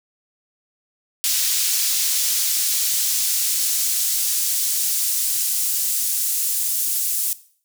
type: noise with high-pass filter sweep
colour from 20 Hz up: pink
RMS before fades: -21 dBFS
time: 1.24-7.33 s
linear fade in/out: 0 ms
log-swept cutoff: 4600 to 8700 Hz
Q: 0.8
effects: noise-tail reverb RT60 0.5 s tail -17 dB re dry